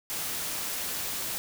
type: noise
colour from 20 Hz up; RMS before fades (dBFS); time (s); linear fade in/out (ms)
white; -33; 0.1-1.38; 0
effects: none